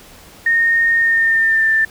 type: tone with pitch glide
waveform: sine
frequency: 1843 to 1778.2 Hz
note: A#6 to A6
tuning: -20 to +18 cents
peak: -11 dBFS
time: 0.46-1.85 s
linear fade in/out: 5 ms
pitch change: -62 cents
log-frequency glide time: 0.96-1.72 s
effects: pink hiss -42 dBFS RMS until 1.9 s